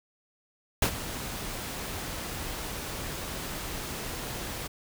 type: noise with ADSR envelope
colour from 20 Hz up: pink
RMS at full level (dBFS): -23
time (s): 0.82-4.68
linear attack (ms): 4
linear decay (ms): 78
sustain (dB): -13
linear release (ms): 14
effects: none